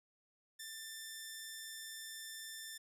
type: tone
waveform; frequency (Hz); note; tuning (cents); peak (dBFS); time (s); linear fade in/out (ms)
10% pulse; 1779; A6; +19; -37; 0.59-2.78; 10
effects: none